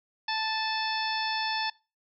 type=harmonic tone with a mistuned harmonic; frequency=880 Hz; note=A5; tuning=in tune; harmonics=1 / 2 / 3 / 4 / 5 / 6; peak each=-31 / -34 / -37 / -36 / -36 / -37 dBFS; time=0.28-1.7 s; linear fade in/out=5 ms; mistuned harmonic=3; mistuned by=-20 cents; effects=noise-tail reverb RT60 0.3 s tail -23 dB re dry